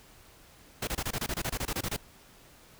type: noise bursts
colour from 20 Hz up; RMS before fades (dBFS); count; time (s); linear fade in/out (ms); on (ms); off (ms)
pink; -32; 15; 0.82-1.965; 5; 53; 25
effects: pink hiss -56 dBFS RMS until 2.79 s